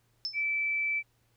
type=tone with exponential decay; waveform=sine; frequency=5274 Hz; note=E8; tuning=in tune; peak=-27 dBFS; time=0.25-0.43 s; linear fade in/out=0 ms; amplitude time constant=38 ms
type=tone; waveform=sine; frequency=2319 Hz; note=D7; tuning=22 cents flat; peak=-27 dBFS; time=0.33-1.03 s; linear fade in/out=50 ms
effects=added 116 Hz sine -70 dBFS peak until 1.36 s + pink hiss -72 dBFS RMS until 1.36 s